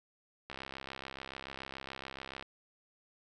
click train, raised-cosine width 0.3 ms, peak -26 dBFS, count 130, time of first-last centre 0.5-2.425 s, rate 67 Hz, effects none

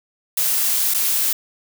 blue noise with dropouts, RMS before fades -19 dBFS, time 0.37-1.33 s, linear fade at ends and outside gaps 5 ms, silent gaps 0.939-0.944 s, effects none

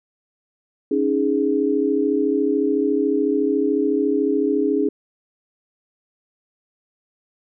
sine chord, C# suspended second, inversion none, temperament equal, 277.2 / 311.1 / 415.3 Hz, C#4 / D#4 / G#4, 0 / 0 / 0 cents, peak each -21 / -22 / -20 dBFS, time 0.91-4.89 s, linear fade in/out 5 ms, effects none

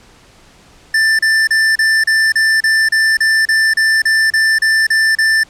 square tone bursts, 1774 Hz, A6, 14 cents sharp, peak -10 dBFS, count 16, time 0.94-5.435 s, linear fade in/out 5 ms, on 250 ms, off 33 ms, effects pink hiss -45 dBFS RMS until 5.49 s + low-pass 8000 Hz 12 dB/octave

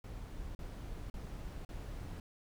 brown noise bursts, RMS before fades -44 dBFS, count 4, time 0.04-2.2 s, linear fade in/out 2 ms, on 510 ms, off 40 ms, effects none

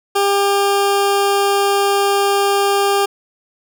20% pulse tone, 400 Hz, G4, 35 cents sharp, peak -8 dBFS, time 0.15-3.06 s, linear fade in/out 10 ms, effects none

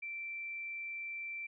sine tone, 2343 Hz, D7, 5 cents flat, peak -39 dBFS, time 0.02-1.47 s, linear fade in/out 10 ms, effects none

